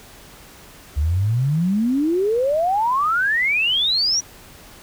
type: exponential sweep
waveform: sine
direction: up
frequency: 69.3 to 5920 Hz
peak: -16 dBFS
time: 0.96-4.21 s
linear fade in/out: 20 ms
effects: pink hiss -44 dBFS RMS until 4.82 s